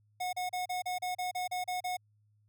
square tone bursts, 728 Hz, F#5, 28 cents flat, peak -33 dBFS, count 11, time 0.2-1.97 s, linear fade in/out 10 ms, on 130 ms, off 34 ms, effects added 105 Hz sine -66 dBFS peak until 2.48 s

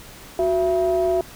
triangle ring-modulated tone, 150.7 Hz, D3, 45 cents sharp, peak -12 dBFS, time 0.39-1.21 s, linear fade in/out 2 ms, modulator 519 Hz, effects pink hiss -42 dBFS RMS until 1.35 s

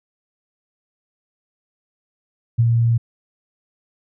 sine tone with ADSR envelope, 116.54 Hz, A#2, in tune, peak -10 dBFS, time 2.58-2.98 s, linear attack 17 ms, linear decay 38 ms, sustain -3 dB, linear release 11 ms, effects none

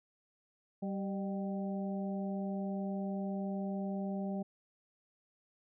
harmonic tone with a mistuned harmonic, 194.7 Hz, G3, 12 cents flat, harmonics 1 / 2 / 3 / 4, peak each -35 / -45 / -44 / -47 dBFS, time 0.82-4.43 s, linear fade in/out 10 ms, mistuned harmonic 3, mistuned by +53 cents, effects none

